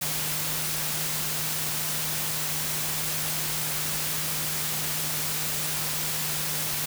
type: tone in noise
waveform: sine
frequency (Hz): 153.8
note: D#3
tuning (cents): -20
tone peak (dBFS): -38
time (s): 0.01-6.86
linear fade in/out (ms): 10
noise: white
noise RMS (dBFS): -29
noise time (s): 0.01-6.86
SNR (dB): -12
effects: none